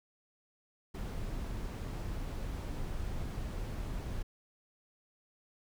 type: noise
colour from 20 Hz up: brown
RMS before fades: -38 dBFS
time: 0.94-4.23 s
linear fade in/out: 10 ms
effects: none